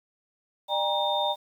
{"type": "tone cluster", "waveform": "sine", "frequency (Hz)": [598, 801, 944, 3635], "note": ["D5", "G5", "A#5", "A#7"], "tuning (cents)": [31, 37, 22, -44], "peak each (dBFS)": -29, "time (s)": [0.68, 1.36], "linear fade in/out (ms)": 50, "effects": ["9-bit"]}